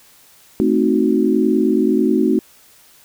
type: chord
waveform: sine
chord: A diminished seventh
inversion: none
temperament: equal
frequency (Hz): 220 / 261.6 / 311.1 / 370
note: A3 / C4 / Eb4 / Gb4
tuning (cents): 0 / 0 / 0 / 0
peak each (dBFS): -18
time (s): 0.6-2.39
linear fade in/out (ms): 0
effects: white hiss -49 dBFS RMS until 3.04 s